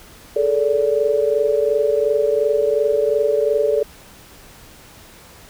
sine tone cluster, 425.6 / 448.4 / 577 Hz, G#4 / A4 / D5, +42 / +33 / -31 cents, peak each -19 dBFS, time 0.36-3.83 s, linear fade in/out 5 ms, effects pink hiss -44 dBFS RMS until 5.49 s

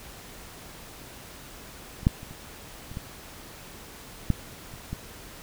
clicks, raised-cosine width 5 ms, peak -29 / -6 / -28 / -29 / -28 / -21 / -9 / -30 / -19 dBFS, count 9, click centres 2.032 / 2.069 / 2.231 / 2.31 / 2.915 / 2.971 / 4.303 / 4.739 / 4.93 s, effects pink hiss -45 dBFS RMS until 5.42 s

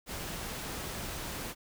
pink noise, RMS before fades -39 dBFS, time 0.06-1.55 s, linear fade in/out 50 ms, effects none

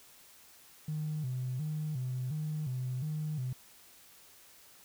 triangle tone with vibrato, 140 Hz, C#3, 18 cents sharp, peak -29 dBFS, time 0.88-3.53 s, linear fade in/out 5 ms, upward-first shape square, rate 1.4 Hz, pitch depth 160 cents each way, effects tanh soft clip ceiling -30 dBFS + white hiss -58 dBFS RMS until 4.84 s

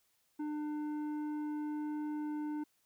sine tone with tanh clipping, 300.1 Hz, D4, 38 cents sharp, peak -37 dBFS, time 0.39-2.64 s, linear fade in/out 10 ms, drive 9 dB, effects white hiss -75 dBFS RMS until 2.85 s

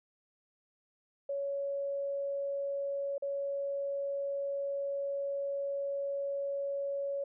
sine tone with dropouts, 559 Hz, C#5, 14 cents sharp, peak -32 dBFS, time 1.29-7.24 s, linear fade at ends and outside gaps 5 ms, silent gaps 3.181-3.222 s, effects none

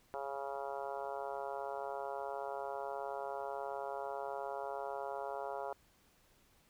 harmonic tone, 138.59 Hz, C#3, in tune, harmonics 3 / 4 / 5 / 6 / 7 / 8 / 9 / 10, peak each -46 / -44 / -44 / -46 / -47 / -54 / -54 / -53 dBFS, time 0.14-5.73 s, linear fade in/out 0 ms, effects pink hiss -69 dBFS RMS until 6.69 s

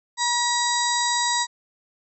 harmonic tone, 959 Hz, A#5, 49 cents sharp, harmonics 1 / 2 / 4 / 5 / 6 / 7 / 8, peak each -24 / -28 / -27 / -30 / -33 / -33 / -28 dBFS, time 0.17-1.47 s, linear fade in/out 50 ms, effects none

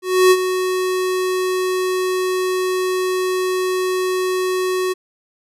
square tone with ADSR envelope, 370 Hz, F#4, in tune, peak -8 dBFS, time 0.02-4.94 s, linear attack 290 ms, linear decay 51 ms, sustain -10 dB, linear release 20 ms, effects resampled to 32000 Hz

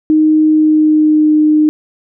sine tone with pitch glide, 310 to 305.4 Hz, D#4 to D#4, -6 to -32 cents, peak -6 dBFS, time 0.1-1.69 s, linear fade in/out 0 ms, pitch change -26 cents, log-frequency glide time 0.48-1.34 s, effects none

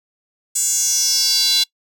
square tone with high-pass filter sweep, 310 Hz, D#4, 6 cents flat, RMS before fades -17 dBFS, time 0.55-1.64 s, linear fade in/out 10 ms, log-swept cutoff 7600 to 3900 Hz, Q 5.5, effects noise-tail reverb RT60 0.1 s tail -25 dB re dry

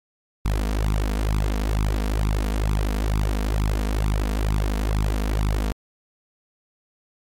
sawtooth tone with flanger, 51.91 Hz, G#1, in tune, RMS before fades -22 dBFS, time 0.45-5.72 s, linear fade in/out 0 ms, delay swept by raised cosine 0.81 to 4.41 ms, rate 2.2 Hz, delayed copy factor +0.9, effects MP3 64 kbps

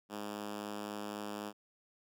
5% pulse tone with high-pass filter, 103.83 Hz, G#2, in tune, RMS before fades -42 dBFS, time 0.09-1.53 s, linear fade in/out 50 ms, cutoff 220 Hz, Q 2, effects none

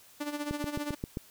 sawtooth tone with tremolo, 293.7 Hz, D4, in tune, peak -27 dBFS, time 0.2-0.95 s, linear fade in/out 10 ms, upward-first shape sine, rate 15 Hz, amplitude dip 70%
click train, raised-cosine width 3 ms, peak -20 dBFS, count 6, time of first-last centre 0.51-1.171 s, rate 7.56 Hz
effects white hiss -57 dBFS RMS until 1.3 s

